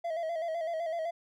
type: tone with vibrato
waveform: triangle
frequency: 659.3 Hz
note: E5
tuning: in tune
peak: -29 dBFS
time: 0.04-1.11 s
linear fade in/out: 10 ms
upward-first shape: square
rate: 7.9 Hz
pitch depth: 57 cents each way
effects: none